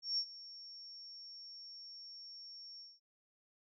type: tone with ADSR envelope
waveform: sine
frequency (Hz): 5490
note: F8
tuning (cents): -31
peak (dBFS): -31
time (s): 0.02-3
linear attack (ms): 160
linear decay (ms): 68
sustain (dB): -18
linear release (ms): 200
effects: none